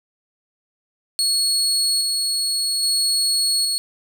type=tone with tremolo; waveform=30% pulse; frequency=4346 Hz; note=C#8; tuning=35 cents flat; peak=-14 dBFS; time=1.19-3.78 s; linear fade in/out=0 ms; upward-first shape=square; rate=0.61 Hz; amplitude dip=25%; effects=none